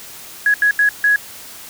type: tone bursts at uneven times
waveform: sine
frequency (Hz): 1671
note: G#6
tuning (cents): +10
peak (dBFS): -10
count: 4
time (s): 0.46-0.54 / 0.62-0.71 / 0.79-0.89 / 1.04-1.16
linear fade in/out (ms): 2
effects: white hiss -36 dBFS RMS until 1.69 s